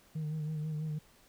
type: tone with vibrato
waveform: sine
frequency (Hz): 154.3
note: D#3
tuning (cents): -14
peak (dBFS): -31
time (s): 0.15-0.99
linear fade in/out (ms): 10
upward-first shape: sine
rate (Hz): 6.1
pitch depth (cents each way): 39
effects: tanh soft clip ceiling -32 dBFS + pink hiss -63 dBFS RMS until 1.28 s